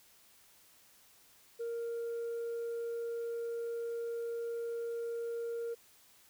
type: tone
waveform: sine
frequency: 466.2 Hz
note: A#4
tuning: in tune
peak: -33 dBFS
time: 1.59-5.75 s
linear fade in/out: 20 ms
effects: tanh soft clip ceiling -34 dBFS + white hiss -63 dBFS RMS until 6.29 s